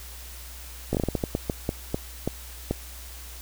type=slowing click train; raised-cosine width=2 ms; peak=-11 dBFS; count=14; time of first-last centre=0.93-2.71 s; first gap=17 ms; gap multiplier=1.31; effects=added 61 Hz sine -41 dBFS peak until 3.41 s + white hiss -44 dBFS RMS until 3.41 s